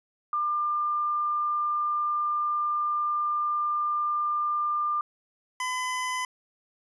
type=tone pair in turn; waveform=sine / 25% pulse; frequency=1197 / 1011.5 Hz; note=D6 / B5; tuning=+33 / +41 cents; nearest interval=minor third; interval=292 cents; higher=first; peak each=-24 dBFS; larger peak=neither; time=0.33-5.01 / 5.6-6.25 s; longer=first; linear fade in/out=2 ms; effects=resampled to 24000 Hz